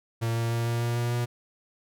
45% pulse tone with pitch steps, 115 / 115.87 / 116.74 / 117.62 / 118.51 / 119.4 / 120.3 Hz, A#2 / A#2 / A#2 / A#2 / A#2 / A#2 / B2, -23 / -10 / +3 / +16 / +29 / +42 / -45 cents, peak -25 dBFS, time 0.21-1.26 s, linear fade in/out 20 ms, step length 150 ms, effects none

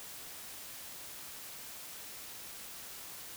silence, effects white hiss -47 dBFS RMS until 3.36 s

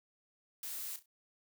blue noise with echo, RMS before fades -42 dBFS, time 0.63-0.96 s, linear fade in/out 2 ms, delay 33 ms, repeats 3, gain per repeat -11 dB, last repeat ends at 1.059 s, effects none

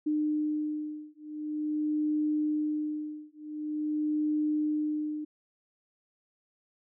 sine beating tone pair, 302.7 / 303.16 Hz, D#4 / D#4, -48 / -45 cents, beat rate 0.46 Hz, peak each -31 dBFS, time 0.06-5.25 s, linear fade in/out 10 ms, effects none

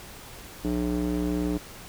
square tone with band-pass filter, 59.9 Hz, A#1, 48 cents sharp, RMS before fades -27 dBFS, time 0.64-1.58 s, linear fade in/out 10 ms, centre 300 Hz, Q 2.1, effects pink hiss -44 dBFS RMS until 1.88 s

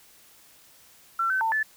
sine tone with pitch steps, 1349 / 1530 / 897 / 1743 Hz, E6 / G6 / A5 / A6, +40 / -42 / +33 / -17 cents, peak -22 dBFS, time 1.19-1.63 s, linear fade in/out 5 ms, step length 110 ms, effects white hiss -55 dBFS RMS until 1.76 s

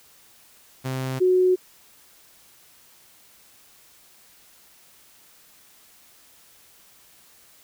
sawtooth / sine tone pair in turn, 130.81 / 367.5 Hz, C3 / F#4, 0 / -12 cents, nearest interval octave + tritone, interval 1788 cents, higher second, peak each -22 / -15 dBFS, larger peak second, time 0.84-1.2 / 1.2-1.56 s, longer neither, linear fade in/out 20 ms, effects white hiss -54 dBFS RMS until 7.63 s

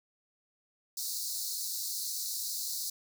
pink high-pass noise, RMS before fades -36 dBFS, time 0.97-2.9 s, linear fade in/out 5 ms, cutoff 4000 Hz, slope 96 dB/octave, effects none

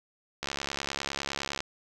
click train, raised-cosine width 0.2 ms, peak -14 dBFS, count 83, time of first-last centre 0.43-1.605 s, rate 69.8 Hz, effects none

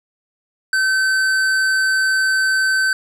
triangle tone with hard clipping, 1537 Hz, G6, 35 cents flat, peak -16 dBFS, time 0.73-2.93 s, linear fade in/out 2 ms, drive 15 dB, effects none

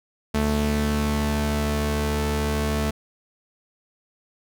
sawtooth tone pair together, 73.42 / 220 Hz, D2 / A3, 0 / 0 cents, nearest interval octave + perfect fifth, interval 1900 cents, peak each -20 dBFS, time 0.34-2.91 s, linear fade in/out 10 ms, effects none

